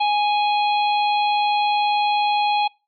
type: harmonic tone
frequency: 830.6 Hz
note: G#5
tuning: in tune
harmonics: 1 / 3 / 4 / 5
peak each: -17 / -27 / -29 / -31 dBFS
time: 0-2.68 s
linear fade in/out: 10 ms
effects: noise-tail reverb RT60 0.3 s tail -25 dB re dry